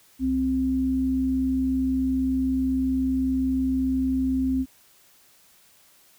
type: tone pair together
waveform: sine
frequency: 65.4 / 261.6 Hz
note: C2 / C4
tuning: 0 / 0 cents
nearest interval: 2 octaves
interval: 2400 cents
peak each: -31 / -21 dBFS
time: 0.19-4.66 s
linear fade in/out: 50 ms
effects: white hiss -57 dBFS RMS until 6.18 s